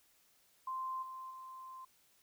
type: tone with level steps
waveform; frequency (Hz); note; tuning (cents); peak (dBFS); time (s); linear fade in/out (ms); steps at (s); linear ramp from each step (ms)
sine; 1043; C6; -6; -37 / -44 / -47; 0.67-1.85; 5; 1.02 / 1.3; 10
effects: white hiss -70 dBFS RMS until 2.22 s